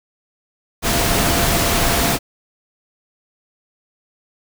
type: tone in noise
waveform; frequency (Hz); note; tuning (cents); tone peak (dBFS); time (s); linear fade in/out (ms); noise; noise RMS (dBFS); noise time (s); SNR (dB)
sine; 686; F5; -31; -26; 0.82-2.19; 50; pink; -17; 0.82-2.19; -12
effects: none